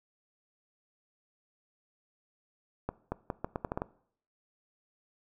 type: accelerating click train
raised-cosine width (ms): 1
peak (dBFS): -18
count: 9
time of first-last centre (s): 2.89-3.819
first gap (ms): 230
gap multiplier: 0.79
effects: noise-tail reverb RT60 0.6 s tail -20 dB re dry